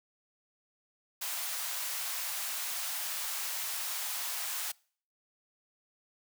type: high-pass noise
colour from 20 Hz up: white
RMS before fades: -36 dBFS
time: 1.21-4.72 s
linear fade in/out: 10 ms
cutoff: 680 Hz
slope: 24 dB/octave
effects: noise-tail reverb RT60 0.5 s tail -25 dB re dry